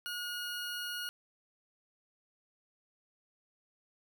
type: tone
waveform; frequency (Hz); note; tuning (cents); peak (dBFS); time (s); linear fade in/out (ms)
20% pulse; 1441; F#6; -46; -32; 0.06-1.09; 0
effects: none